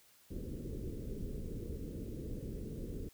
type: low-pass noise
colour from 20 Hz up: pink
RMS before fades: -42 dBFS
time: 0.3-3.09 s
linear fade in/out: 10 ms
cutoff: 480 Hz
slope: 48 dB/octave
effects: white hiss -65 dBFS RMS until 3.13 s